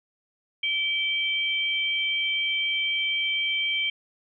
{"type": "tone pair together", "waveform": "sine", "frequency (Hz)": [2315, 3148], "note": ["D7", "G7"], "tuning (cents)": [-25, 7], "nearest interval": "perfect fourth", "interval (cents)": 532, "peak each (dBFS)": -26, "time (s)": [0.63, 3.9], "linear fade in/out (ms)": 5, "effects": []}